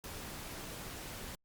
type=noise; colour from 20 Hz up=pink; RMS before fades=-45 dBFS; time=0.04-1.35 s; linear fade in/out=0 ms; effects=Opus 48 kbps